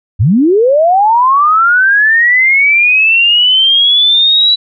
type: linear sweep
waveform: sine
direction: up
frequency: 81.6 to 3951 Hz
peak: -5 dBFS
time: 0.19-4.56 s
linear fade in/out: 20 ms
effects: none